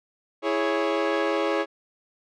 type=chord; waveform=sawtooth; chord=C# minor; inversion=first; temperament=equal; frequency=329.6 / 415.3 / 554.4 Hz; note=E4 / G#4 / C#5; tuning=0 / 0 / 0 cents; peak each=-23 / -23 / -22 dBFS; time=0.42-1.66 s; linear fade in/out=50 ms; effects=low-pass 3000 Hz 12 dB/octave

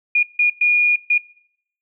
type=tone bursts at uneven times; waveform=sine; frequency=2437 Hz; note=D#7; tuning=37 cents flat; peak=-12 dBFS; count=4; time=0.15-0.23 / 0.39-0.5 / 0.61-0.96 / 1.1-1.18 s; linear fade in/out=5 ms; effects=noise-tail reverb RT60 0.7 s tail -22 dB re dry

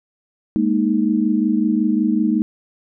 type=chord; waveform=sine; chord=Ab suspended second; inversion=none; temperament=equal; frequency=207.7 / 233.1 / 311.1 Hz; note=Ab3 / Bb3 / Eb4; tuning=0 / 0 / 0 cents; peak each=-19 dBFS; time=0.56-2.42 s; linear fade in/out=0 ms; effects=none

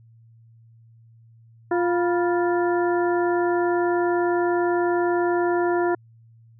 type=harmonic tone with a mistuned harmonic; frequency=350.2 Hz; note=F4; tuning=5 cents sharp; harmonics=1 / 2 / 3 / 4 / 5; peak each=-20 / -26 / -30 / -32 / -34 dBFS; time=1.71-5.95 s; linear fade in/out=5 ms; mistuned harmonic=3; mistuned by=-120 cents; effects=added 114 Hz sine -49 dBFS peak until 6.59 s

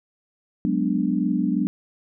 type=chord; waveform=sine; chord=G# half-diminished seventh; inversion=third; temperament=equal; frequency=185 / 207.7 / 246.9 / 293.7 Hz; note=F#3 / G#3 / B3 / D4; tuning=0 / 0 / 0 / 0 cents; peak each=-25 dBFS; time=0.65-1.67 s; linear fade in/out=0 ms; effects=none

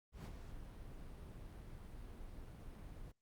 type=noise with ADSR envelope; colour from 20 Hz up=brown; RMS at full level=-44 dBFS; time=0.12-3.12 s; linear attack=130 ms; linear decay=52 ms; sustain=-7 dB; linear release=11 ms; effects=Opus 48 kbps

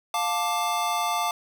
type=chord; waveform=square; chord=D minor; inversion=first; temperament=just; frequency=704.8 / 881 / 1174.7 Hz; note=F5 / A5 / D6; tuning=+16 / +2 / 0 cents; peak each=-29 dBFS; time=0.14-1.31 s; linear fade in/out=2 ms; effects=none

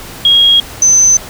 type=tone pair in turn; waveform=sine; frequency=3279 / 6124 Hz; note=G#7 / G8; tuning=-23 / -41 cents; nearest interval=major seventh; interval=1082 cents; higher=second; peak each=-4 dBFS; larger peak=neither; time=0.25-0.6 / 0.82-1.17 s; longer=neither; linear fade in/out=2 ms; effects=pink hiss -29 dBFS RMS until 1.29 s

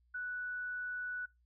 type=tone; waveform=sine; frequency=1480 Hz; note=F#6; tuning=in tune; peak=-37 dBFS; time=0.14-1.26 s; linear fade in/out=10 ms; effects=noise-tail reverb RT60 0.2 s tail -22 dB re dry + added 60 Hz sine -68 dBFS peak until 1.45 s

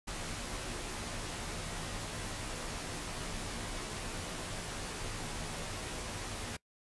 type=noise with comb filter; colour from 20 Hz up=pink; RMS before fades=-40 dBFS; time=0.07-6.57 s; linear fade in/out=10 ms; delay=15 ms; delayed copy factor=-0.6; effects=noise-tail reverb RT60 0.1 s tail -22 dB re dry + resampled to 24000 Hz

